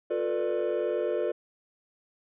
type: chord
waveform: triangle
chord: B half-diminished seventh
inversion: second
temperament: just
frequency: 355.6 / 444.5 / 493.9 / 592.7 Hz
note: F4 / A4 / B4 / D5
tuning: +31 / +18 / 0 / +16 cents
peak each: -29 dBFS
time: 0.1-1.32 s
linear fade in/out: 10 ms
effects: tanh soft clip ceiling -17 dBFS + resampled to 8000 Hz